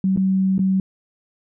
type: tone with dropouts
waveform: sine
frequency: 190.3 Hz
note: F#3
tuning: 49 cents sharp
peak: -15 dBFS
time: 0.04-0.8 s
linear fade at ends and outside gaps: 2 ms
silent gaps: 0.163-0.173 / 0.581-0.592 s
effects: none